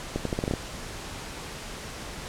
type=accelerating click train; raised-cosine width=2 ms; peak=-13 dBFS; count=8; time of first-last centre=0.16-0.537 s; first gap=93 ms; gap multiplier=0.81; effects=pink hiss -38 dBFS RMS until 2.28 s + low-pass 9000 Hz 12 dB/octave